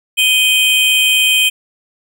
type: tone pair together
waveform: square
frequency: 2489 / 3136 Hz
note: D#7 / G7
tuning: 0 / 0 cents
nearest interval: major third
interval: 400 cents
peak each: -13 dBFS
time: 0.17-1.5 s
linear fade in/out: 20 ms
effects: none